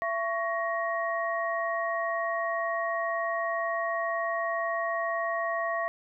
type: tone cluster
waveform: sine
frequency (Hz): 672 / 1114 / 1879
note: E5 / C#6 / A#6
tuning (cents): +33 / +8 / +13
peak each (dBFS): -30 / -32 / -33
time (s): 0.02-5.88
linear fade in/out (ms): 0
effects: none